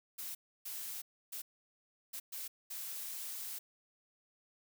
blue noise bursts at uneven times, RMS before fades -43 dBFS, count 6, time 0.18-0.35 / 0.65-1.02 / 1.32-1.42 / 2.13-2.2 / 2.32-2.48 / 2.7-3.59 s, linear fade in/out 10 ms, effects none

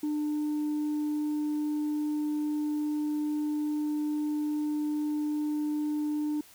sine tone, 299.8 Hz, D4, 36 cents sharp, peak -25 dBFS, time 0.03-6.41 s, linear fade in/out 5 ms, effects tanh soft clip ceiling -26 dBFS + white hiss -55 dBFS RMS until 6.54 s

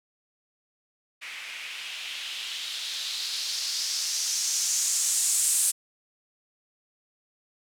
violet noise with low-pass filter sweep, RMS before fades -29 dBFS, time 1.21-5.72 s, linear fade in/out 20 ms, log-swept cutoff 2200 to 8900 Hz, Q 2.6, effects none

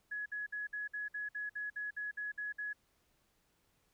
sine tone bursts, 1685 Hz, G#6, 25 cents sharp, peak -37 dBFS, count 13, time 0.11-2.732 s, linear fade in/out 10 ms, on 150 ms, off 56 ms, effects pink hiss -75 dBFS RMS until 3.93 s

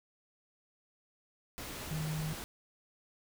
sine tone in noise, 155.56 Hz, D#3, in tune, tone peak -34 dBFS, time 1.91-2.33 s, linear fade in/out 0 ms, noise pink, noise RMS -43 dBFS, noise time 1.58-2.44 s, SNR +6 dB, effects none

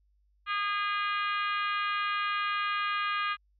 harmonic tone, 408.4 Hz, G#4, 29 cents flat, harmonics 3 / 4 / 5 / 6 / 7 / 8 / 9 / 10, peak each -30 / -35 / -39 / -37 / -41 / -42 / -50 / -49 dBFS, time 0.46-3.37 s, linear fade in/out 50 ms, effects added 50 Hz sine -65 dBFS peak until 3.59 s

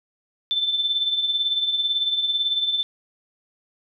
sine tone with tremolo, 3536 Hz, A7, 8 cents sharp, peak -17 dBFS, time 0.51-2.83 s, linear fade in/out 0 ms, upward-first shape triangle, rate 18 Hz, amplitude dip 65%, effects none

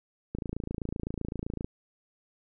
click train, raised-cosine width 3 ms, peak -20 dBFS, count 37, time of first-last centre 0.35-1.645 s, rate 27.8 Hz, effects none

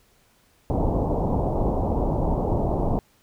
pink low-pass noise, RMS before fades -23 dBFS, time 0.7-2.99 s, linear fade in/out 0 ms, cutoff 910 Hz, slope 48 dB/octave, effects pink hiss -61 dBFS RMS until 3.22 s

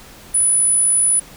sine tone, 9956 Hz, D#9, in tune, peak -12 dBFS, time 0.34-1.2 s, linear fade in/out 10 ms, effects pink hiss -41 dBFS RMS until 1.36 s

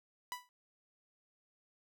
sawtooth tone with exponential decay, 987.8 Hz, B5, in tune, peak -32 dBFS, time 0.32-0.49 s, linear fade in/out 0 ms, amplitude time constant 36 ms, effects none

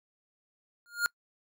square tone with exponential growth, 1417 Hz, F6, 25 cents sharp, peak -22 dBFS, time 0.86-1.06 s, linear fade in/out 0 ms, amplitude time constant 42 ms, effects noise-tail reverb RT60 0.1 s tail -25 dB re dry

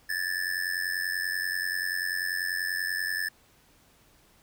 square tone with amplitude modulation, 1742 Hz, A6, 18 cents flat, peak -25 dBFS, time 0.09-3.29 s, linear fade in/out 10 ms, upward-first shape sine, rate 90.3 Hz, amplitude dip 85%, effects pink hiss -61 dBFS RMS until 4.42 s

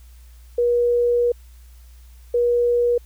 sine tone pair in turn, 480.6 / 480.6 Hz, B4 / B4, -47 / -47 cents, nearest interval unison, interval 0 cents, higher neither, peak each -15 / -15 dBFS, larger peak neither, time 0.58-1.32 / 2.34-2.98 s, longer first, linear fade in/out 5 ms, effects added 60 Hz sine -42 dBFS peak until 3.05 s + white hiss -57 dBFS RMS until 3.05 s

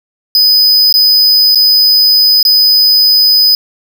square tone with dropouts, 5000 Hz, D#8, 8 cents sharp, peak -5 dBFS, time 0.35-3.55 s, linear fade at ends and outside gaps 1 ms, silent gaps 0.926-0.94 / 1.548-1.556 / 2.428-2.451 s, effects none

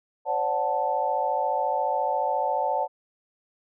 sine chord, D dominant seventh, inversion third, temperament equal with one note detuned, 523.3 / 577.6 / 740 / 880 Hz, C5 / D5 / F#5 / A5, 0 / -29 / 0 / 0 cents, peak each -31 / -29 / -28 / -26 dBFS, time 0.25-2.88 s, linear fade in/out 50 ms, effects none

